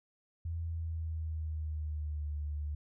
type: tone with pitch glide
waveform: sine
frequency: 83.2 to 74.12 Hz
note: E2 to D2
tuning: +17 to +17 cents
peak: -34 dBFS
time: 0.45-2.75 s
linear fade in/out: 5 ms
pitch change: -200 cents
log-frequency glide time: 0.61-2.31 s
effects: none